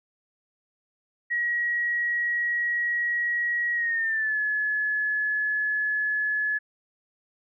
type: tone with pitch glide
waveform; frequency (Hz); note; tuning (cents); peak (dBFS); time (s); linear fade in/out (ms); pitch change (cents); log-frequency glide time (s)
sine; 1906 to 1707.9; A#6 to G#6; +38 to +48; -23; 1.3-6.59; 20; -190; 3.74-4.39
effects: none